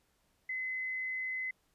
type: tone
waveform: sine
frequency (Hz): 2037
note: C7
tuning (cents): -47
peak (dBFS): -34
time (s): 0.49-1.51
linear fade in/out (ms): 5
effects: pink hiss -74 dBFS RMS until 1.74 s + resampled to 32000 Hz